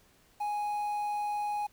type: tone with quantisation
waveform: triangle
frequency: 830.6 Hz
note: G#5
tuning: in tune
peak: -28 dBFS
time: 0.4-1.67 s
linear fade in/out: 10 ms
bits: 9
effects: pink hiss -64 dBFS RMS until 1.72 s